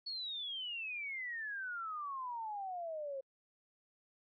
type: exponential sweep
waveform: sine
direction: down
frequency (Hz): 4435 to 528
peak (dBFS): -39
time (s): 0.06-3.21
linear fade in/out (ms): 10
effects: AAC 32 kbps